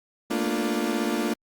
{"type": "chord", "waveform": "35% pulse", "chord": "Bb major seventh", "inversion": "third", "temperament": "equal with one note detuned", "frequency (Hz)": [220, 236.7, 293.7, 349.2], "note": ["A3", "Bb3", "D4", "F4"], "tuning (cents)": [0, 27, 0, 0], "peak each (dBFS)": -28, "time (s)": [0.3, 1.34], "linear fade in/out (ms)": 10, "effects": ["Opus 48 kbps"]}